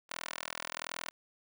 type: tone with high-pass filter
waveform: 10% pulse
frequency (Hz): 41.2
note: E1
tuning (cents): 0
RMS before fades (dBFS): -42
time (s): 0.09-1.11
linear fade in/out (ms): 20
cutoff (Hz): 1100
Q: 0.72
effects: none